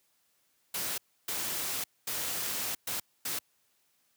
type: noise bursts at uneven times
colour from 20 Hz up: white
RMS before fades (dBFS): -34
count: 5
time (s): 0.74-0.98 / 1.28-1.84 / 2.07-2.75 / 2.87-3 / 3.25-3.39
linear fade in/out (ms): 5
effects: white hiss -72 dBFS RMS until 4.16 s + high-pass 80 Hz 12 dB/octave